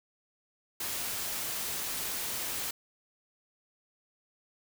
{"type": "noise", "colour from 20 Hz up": "white", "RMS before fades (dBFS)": -35, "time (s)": [0.8, 2.71], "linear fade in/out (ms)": 5, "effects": []}